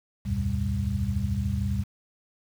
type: tone cluster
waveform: sine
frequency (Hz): 72 / 85 / 99.1 / 123.1 / 197.5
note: D2 / F2 / G2 / B2 / G3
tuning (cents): -34 / -46 / +19 / -5 / +13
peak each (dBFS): -31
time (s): 0.25-1.84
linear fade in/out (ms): 20
effects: 8-bit

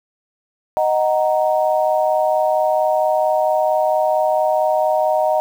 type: chord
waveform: sine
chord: D# minor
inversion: none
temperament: just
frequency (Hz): 622.3 / 746.7 / 933.4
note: D#5 / F#5 / A#5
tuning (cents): 0 / +16 / +2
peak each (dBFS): -16 / -19 / -22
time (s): 0.77-5.4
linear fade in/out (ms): 0
effects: 7-bit

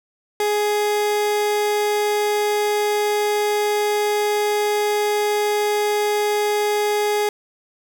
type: tone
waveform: 30% pulse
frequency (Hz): 416.9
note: G#4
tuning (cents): +7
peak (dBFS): -15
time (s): 0.4-7.29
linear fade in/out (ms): 2
effects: none

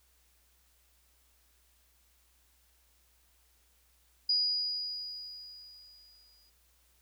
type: tone with exponential decay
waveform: sine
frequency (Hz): 4906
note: D#8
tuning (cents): -25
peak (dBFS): -24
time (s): 4.29-6.5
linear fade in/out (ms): 5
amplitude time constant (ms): 480
effects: added 60 Hz sine -69 dBFS peak until 7.01 s + white hiss -69 dBFS RMS until 7.01 s

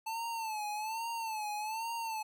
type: tone with vibrato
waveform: square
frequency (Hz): 880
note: A5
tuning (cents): 0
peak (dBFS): -36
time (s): 0.06-2.23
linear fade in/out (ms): 10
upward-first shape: sine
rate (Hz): 1.2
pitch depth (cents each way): 91
effects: none

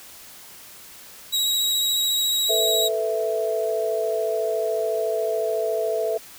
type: tone with vibrato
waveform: sawtooth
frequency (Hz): 3848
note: B7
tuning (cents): -46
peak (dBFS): -17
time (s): 1.32-2.89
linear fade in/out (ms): 20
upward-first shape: triangle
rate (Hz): 14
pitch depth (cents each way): 26
type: chord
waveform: sine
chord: A suspended second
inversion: none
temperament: equal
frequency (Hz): 440 / 493.9 / 659.3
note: A4 / B4 / E5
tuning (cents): 0 / 0 / 0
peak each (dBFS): -25 / -29 / -24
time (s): 2.49-6.18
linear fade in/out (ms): 10
effects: white hiss -44 dBFS RMS until 6.38 s

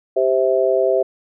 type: chord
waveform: sine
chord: C major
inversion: second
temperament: just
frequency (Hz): 392.4 / 523.3 / 654.1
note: G4 / C5 / E5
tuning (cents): +2 / 0 / -14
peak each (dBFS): -18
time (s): 0.16-1.03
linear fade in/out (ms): 10
effects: none

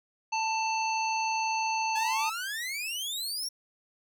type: harmonic tone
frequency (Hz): 887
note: A5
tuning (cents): +14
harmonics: 1 / 3 / 5 / 7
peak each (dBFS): -28 / -33 / -39 / -40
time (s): 0.32-2.3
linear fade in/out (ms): 10
type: exponential sweep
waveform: sawtooth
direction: up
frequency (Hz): 830.6 to 5670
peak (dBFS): -29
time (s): 1.95-3.49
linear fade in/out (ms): 10
effects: none

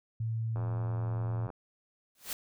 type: tone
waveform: sine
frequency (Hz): 112.7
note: A2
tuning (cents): +42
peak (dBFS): -30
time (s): 0.2-1.47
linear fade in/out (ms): 5
type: click train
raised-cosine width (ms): 1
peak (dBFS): -29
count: 86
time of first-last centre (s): 0.56-1.502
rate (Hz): 90.2
type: noise with exponential growth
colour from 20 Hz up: white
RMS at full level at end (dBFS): -32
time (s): 2.15-2.33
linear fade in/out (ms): 2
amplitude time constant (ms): 37
effects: none

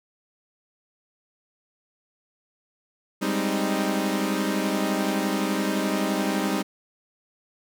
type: chord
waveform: sawtooth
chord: Ab major seventh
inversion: third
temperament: equal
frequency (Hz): 196 / 207.7 / 261.6 / 311.1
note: G3 / Ab3 / C4 / Eb4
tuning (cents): 0 / 0 / 0 / 0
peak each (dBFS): -23 / -27 / -26 / -24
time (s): 3.21-6.63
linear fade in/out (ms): 20
effects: none

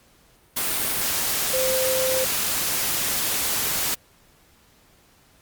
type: tone in noise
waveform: sine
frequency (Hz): 519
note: C5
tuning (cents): -14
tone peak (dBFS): -22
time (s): 1.53-2.25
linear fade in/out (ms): 10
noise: white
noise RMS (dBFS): -24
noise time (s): 0.56-3.95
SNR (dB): -1
effects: pink hiss -57 dBFS RMS until 5.41 s + Opus 48 kbps

